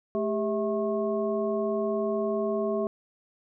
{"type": "harmonic tone with a mistuned harmonic", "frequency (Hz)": 216.9, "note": "A3", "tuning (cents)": -25, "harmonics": [1, 2, 3, 5], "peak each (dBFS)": [-31, -28, -30, -38], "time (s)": [0.15, 2.87], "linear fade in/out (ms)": 0, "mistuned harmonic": 2, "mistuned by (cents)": -140, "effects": []}